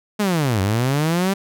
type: linear two-way sweep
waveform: sawtooth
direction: down then up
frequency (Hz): 215.5 to 92.5 to 199.4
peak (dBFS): -13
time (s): 0.19-1.34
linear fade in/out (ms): 10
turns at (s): 0.61
effects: none